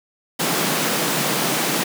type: high-pass noise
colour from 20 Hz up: pink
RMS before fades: -21 dBFS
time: 0.39-1.84 s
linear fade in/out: 10 ms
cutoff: 140 Hz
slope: 96 dB/octave
effects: none